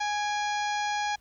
harmonic tone with a mistuned harmonic, 830.6 Hz, G#5, in tune, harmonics 1 / 2 / 3 / 4 / 5 / 6 / 7 / 8, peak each -28 / -34 / -38 / -40 / -42 / -44 / -45 / -46 dBFS, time 0-1.16 s, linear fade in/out 10 ms, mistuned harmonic 3, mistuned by -63 cents, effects added 60 Hz sine -61 dBFS peak until 1.2 s + pink hiss -65 dBFS RMS until 1.2 s

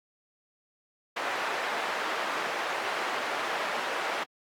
white band-pass noise, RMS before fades -32 dBFS, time 1.16-4.24 s, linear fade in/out 10 ms, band 480 to 1600 Hz, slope 12 dB/octave, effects AAC 64 kbps

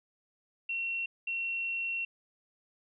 sine tone bursts at uneven times, 2725 Hz, F7, 43 cents flat, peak -31 dBFS, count 2, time 0.69-1.06 / 1.27-2.05 s, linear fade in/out 5 ms, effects none

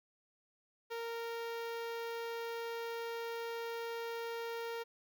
sawtooth tone with notch filter, 463.2 Hz, A#4, 11 cents flat, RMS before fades -41 dBFS, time 0.9-4.84 s, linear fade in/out 20 ms, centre 8500 Hz, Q 0.77, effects none

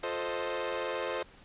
sawtooth chord, F dominant seventh, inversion none, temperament equal with one note detuned, 353.7 / 440 / 523.3 / 622.3 Hz, F4 / A4 / C5 / Eb5, +22 / 0 / 0 / 0 cents, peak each -36 / -34 / -31 / -35 dBFS, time 0.03-1.23 s, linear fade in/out 5 ms, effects pink hiss -56 dBFS RMS until 1.44 s + resampled to 8000 Hz

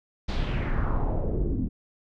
brown noise with low-pass filter sweep, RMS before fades -26 dBFS, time 0.28-1.69 s, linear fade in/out 10 ms, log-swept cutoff 4700 to 210 Hz, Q 2.5, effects none

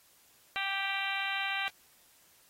harmonic tone with a mistuned harmonic, 392 Hz, G4, in tune, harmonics 2 / 3 / 4 / 5 / 6 / 7 / 8 / 9 / 10, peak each -39 / -42 / -38 / -39 / -37 / -39 / -40 / -48 / -44 dBFS, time 0.56-1.68 s, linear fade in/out 0 ms, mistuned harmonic 9, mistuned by +31 cents, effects white hiss -63 dBFS RMS until 2.49 s + AAC 48 kbps

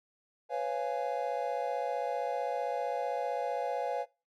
triangle chord, C# dominant seventh, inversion third, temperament just, 498.9 / 554.4 / 693 / 831.5 Hz, B4 / C#5 / E#5 / G#5, +17 / 0 / -14 / +2 cents, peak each -34 dBFS, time 0.49-4.06 s, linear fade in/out 50 ms, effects noise-tail reverb RT60 0.3 s tail -22 dB re dry + MP3 96 kbps

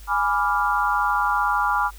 sine chord, G# diminished seventh, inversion none, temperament equal, 830.6 / 987.8 / 1174.7 / 1396.9 Hz, G#5 / B5 / D6 / F6, 0 / 0 / 0 / 0 cents, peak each -24 dBFS, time 0.07-1.91 s, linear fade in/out 50 ms, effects added 50 Hz sine -39 dBFS peak until 1.98 s + white hiss -49 dBFS RMS until 1.98 s

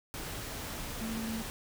sine tone in noise, 223.8 Hz, A3, 30 cents sharp, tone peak -35 dBFS, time 1.01-1.42 s, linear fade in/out 0 ms, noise pink, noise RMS -40 dBFS, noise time 0.14-1.5 s, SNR +2 dB, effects none

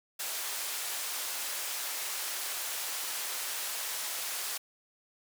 white band-pass noise, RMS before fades -36 dBFS, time 0.19-4.58 s, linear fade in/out 10 ms, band 580 to 15000 Hz, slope 12 dB/octave, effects none

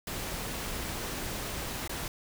pink noise with dropouts, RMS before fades -36 dBFS, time 0.07-2.08 s, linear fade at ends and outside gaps 2 ms, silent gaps 1.877-1.894 s, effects none

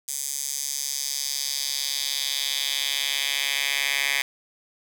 10% pulse tone with high-pass filter sweep, 139.9 Hz, C#3, 16 cents sharp, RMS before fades -27 dBFS, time 0.08-4.22 s, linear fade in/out 2 ms, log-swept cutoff 7300 to 2200 Hz, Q 2, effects none

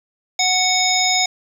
harmonic tone with a mistuned harmonic, 740 Hz, F#5, in tune, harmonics 1 / 3 / 5 / 7 / 9, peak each -21 / -21 / -21 / -21 / -21 dBFS, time 0.39-1.26 s, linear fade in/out 5 ms, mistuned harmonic 9, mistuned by +28 cents, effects 7-bit

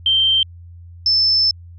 sine tone pair in turn, 3136 / 5274 Hz, G7 / E8, 0 / 0 cents, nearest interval major sixth, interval 900 cents, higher second, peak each -12 dBFS, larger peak neither, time 0.06-0.43 / 1.06-1.51 s, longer second, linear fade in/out 2 ms, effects added 86 Hz sine -36 dBFS peak until 1.78 s

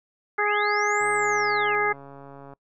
sine linear two-way sweep, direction up then down, 1377 to 8560 to 2309 Hz, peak -36 dBFS, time 0.38-1.75 s, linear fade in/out 0 ms, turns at 1.1 s
harmonic tone, 415.3 Hz, G#4, in tune, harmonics 1 / 2 / 3 / 4 / 5, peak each -27 / -27 / -27 / -27 / -27 dBFS, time 0.38-1.93 s, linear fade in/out 10 ms
click train, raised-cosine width 1 ms, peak -30 dBFS, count 213, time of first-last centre 1.01-2.535 s, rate 139 Hz
effects noise-tail reverb RT60 0.1 s tail -24 dB re dry

